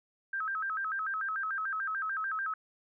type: tone with vibrato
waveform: sine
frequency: 1427 Hz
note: F6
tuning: 37 cents sharp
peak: -31 dBFS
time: 0.33-2.54 s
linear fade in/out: 5 ms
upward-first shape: square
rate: 6.8 Hz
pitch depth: 180 cents each way
effects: none